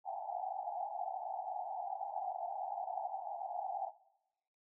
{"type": "band-pass noise", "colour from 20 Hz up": "pink", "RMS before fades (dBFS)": -41, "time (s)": [0.04, 3.92], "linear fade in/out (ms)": 50, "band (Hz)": [700, 830], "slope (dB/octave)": 96, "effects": ["noise-tail reverb RT60 0.9 s tail -19 dB re dry"]}